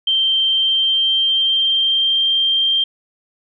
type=tone with pitch glide; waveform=sine; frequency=3138 to 3171 Hz; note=G7 to G7; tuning=+1 to +19 cents; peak=-13 dBFS; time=0.07-2.84 s; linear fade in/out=5 ms; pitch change=+18 cents; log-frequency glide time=0.47-2.27 s; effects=none